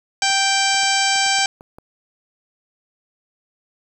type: harmonic tone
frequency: 783 Hz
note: G5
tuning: 2 cents flat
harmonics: 1 / 2 / 3 / 4 / 5 / 6 / 7 / 8 / 9 / 10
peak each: -21 / -23 / -23 / -24 / -29 / -25 / -26 / -27 / -32 / -26 dBFS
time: 0.22-1.46 s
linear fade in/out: 2 ms
type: clicks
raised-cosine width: 1 ms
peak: -26 dBFS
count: 10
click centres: 0.23 / 0.302 / 0.745 / 0.834 / 1.158 / 1.263 / 1.388 / 1.455 / 1.609 / 1.785 s
effects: 8-bit